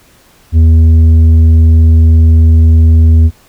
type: tone with tanh clipping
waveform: sine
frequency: 80.8 Hz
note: E2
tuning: 34 cents flat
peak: -3 dBFS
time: 0.52-3.31 s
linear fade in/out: 50 ms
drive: 6 dB
effects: pink hiss -45 dBFS RMS until 3.48 s